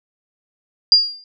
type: tone with exponential decay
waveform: sine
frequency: 4801 Hz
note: D8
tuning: 37 cents sharp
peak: -4 dBFS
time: 0.92-1.24 s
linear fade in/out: 1 ms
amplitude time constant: 68 ms
effects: none